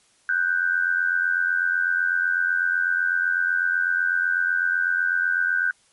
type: tone pair together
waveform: sine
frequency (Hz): 1480 / 1568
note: F#6 / G6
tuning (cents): 0 / 0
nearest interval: minor second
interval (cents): 100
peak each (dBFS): -22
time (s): 0.29-5.71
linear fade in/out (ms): 2
effects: white hiss -60 dBFS RMS until 5.92 s + MP3 48 kbps